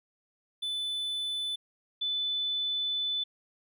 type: tone pair in turn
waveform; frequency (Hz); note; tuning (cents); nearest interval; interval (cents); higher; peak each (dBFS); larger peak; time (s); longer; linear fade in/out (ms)
triangle / sine; 3500 / 3500; A7 / A7; -10 / -10; unison; 0; neither; -29 / -28; second; 0.62-1.56 / 2.01-3.24; second; 10
effects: none